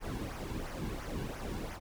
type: noise with flanger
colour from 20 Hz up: brown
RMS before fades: -39 dBFS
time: 0-1.8 s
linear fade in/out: 50 ms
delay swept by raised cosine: 0.24 to 1.64 ms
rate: 2.9 Hz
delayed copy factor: -0.65
effects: none